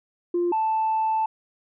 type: tone pair in turn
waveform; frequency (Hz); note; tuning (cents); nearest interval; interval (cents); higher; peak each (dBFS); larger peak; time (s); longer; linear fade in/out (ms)
sine; 349.2 / 879.9; F4 / A5; 0 / 0; octave + major third; 1600; second; -19; neither; 0.34-0.52 / 0.52-1.26; second; 5
effects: tanh soft clip ceiling -17 dBFS